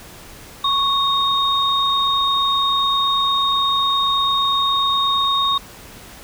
sine tone pair together, 1105 / 3717 Hz, C#6 / A#7, -6 / -6 cents, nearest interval octave + major sixth, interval 2100 cents, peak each -18 dBFS, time 0.64-5.58 s, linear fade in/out 5 ms, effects pink hiss -40 dBFS RMS until 6.23 s

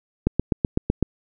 click train, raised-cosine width 3 ms, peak -5 dBFS, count 7, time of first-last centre 0.27-1.027 s, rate 7.93 Hz, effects none

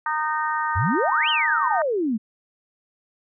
harmonic tone, 307.8 Hz, D#4, 19 cents flat, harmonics 3 / 4 / 5 / 6, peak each -25 / -26 / -29 / -31 dBFS, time 0.06-1.82 s, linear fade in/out 2 ms
sine exponential two-way sweep, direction up then down, 77.1 to 3217 to 205 Hz, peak -20 dBFS, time 0.75-2.18 s, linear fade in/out 20 ms, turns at 1.29 s
effects none

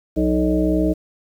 harmonic tone with a mistuned harmonic, 62.4 Hz, B1, 19 cents sharp, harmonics 1 / 3 / 5 / 7 / 9 / 10, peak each -23 / -23 / -18 / -26 / -29 / -25 dBFS, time 0.16-0.94 s, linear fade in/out 20 ms, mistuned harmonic 3, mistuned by -59 cents, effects 8-bit

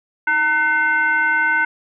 sine tone with frequency modulation, 1512 Hz, F#6, 37 cents sharp, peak -14 dBFS, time 0.27-1.65 s, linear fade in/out 5 ms, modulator 597 Hz, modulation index 0.83, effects none

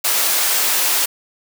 white high-pass noise, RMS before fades -17 dBFS, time 0.04-1.06 s, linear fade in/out 10 ms, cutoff 450 Hz, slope 12 dB/octave, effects none

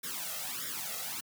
white noise with flanger, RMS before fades -38 dBFS, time 0.03-1.21 s, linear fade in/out 10 ms, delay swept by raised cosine 0.56 to 1.56 ms, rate 1.6 Hz, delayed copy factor +0.85, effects high-pass 150 Hz 12 dB/octave

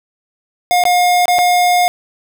square tone with dropouts, 714 Hz, F5, 38 cents sharp, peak -10 dBFS, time 0.71-1.88 s, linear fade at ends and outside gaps 0 ms, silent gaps 0.838-0.853 / 1.256-1.281 / 1.385-1.389 s, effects none

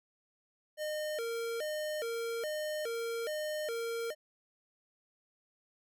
square tone with vibrato, 531 Hz, C5, 25 cents sharp, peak -35 dBFS, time 0.77-4.15 s, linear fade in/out 50 ms, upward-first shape square, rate 1.2 Hz, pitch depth 240 cents each way, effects none

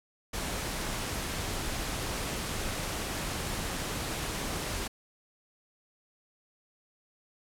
pink noise, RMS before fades -34 dBFS, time 0.33-4.88 s, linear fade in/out 10 ms, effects low-pass 12000 Hz 12 dB/octave

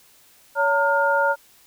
sine tone cluster, 564 / 914 / 1417 Hz, C#5 / A#5 / F6, +30 / -34 / +25 cents, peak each -21 dBFS, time 0.55-1.36 s, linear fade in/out 50 ms, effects white hiss -54 dBFS RMS until 1.66 s

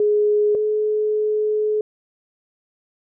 sine tone pair in turn, 418.6 / 426.2 Hz, G#4 / G#4, +14 / +45 cents, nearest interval unison, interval 31 cents, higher second, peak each -14 / -17 dBFS, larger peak first, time 0-0.55 / 0.55-1.81 s, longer second, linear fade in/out 2 ms, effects none

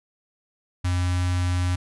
square tone with notch filter, 89.8 Hz, F2, 49 cents sharp, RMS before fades -23 dBFS, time 0.84-1.76 s, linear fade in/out 10 ms, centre 470 Hz, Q 0.73, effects resampled to 24000 Hz

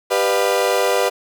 35% pulse chord, G dominant seventh, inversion none, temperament equal with one note detuned, 392 / 493.9 / 599 / 698.5 Hz, G4 / B4 / D5 / F5, 0 / 0 / +34 / 0 cents, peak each -20 / -17 / -20 / -22 dBFS, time 0.1-1.1 s, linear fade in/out 20 ms, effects none

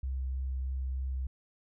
sine tone with vibrato, 65.41 Hz, C2, in tune, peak -31 dBFS, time 0.03-1.27 s, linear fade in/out 5 ms, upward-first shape sine, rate 3.2 Hz, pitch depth 10 cents each way, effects none

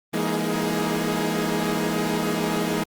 sawtooth tone cluster, 168.1 / 206.2 / 235.6 / 315.2 / 419.1 Hz, E3 / G#3 / A#3 / D#4 / G#4, +34 / -12 / +19 / +23 / +16 cents, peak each -25 dBFS, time 0.13-2.84 s, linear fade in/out 10 ms, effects Opus 24 kbps

